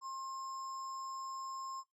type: tone with sample-and-hold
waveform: sine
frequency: 1065 Hz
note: C6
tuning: 30 cents sharp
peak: -40 dBFS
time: 0.01-1.84 s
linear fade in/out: 50 ms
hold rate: 6300 Hz
effects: noise-tail reverb RT60 0.2 s tail -20 dB re dry + resampled to 24000 Hz